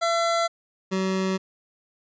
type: tone pair in turn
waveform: 25% pulse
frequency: 675 / 189.42 Hz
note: E5 / F#3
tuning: +41 / +41 cents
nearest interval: octave + minor seventh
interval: 2200 cents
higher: first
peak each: -17 / -19 dBFS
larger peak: first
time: 0.01-0.48 / 0.91-1.38 s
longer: neither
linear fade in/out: 20 ms
effects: resampled to 16000 Hz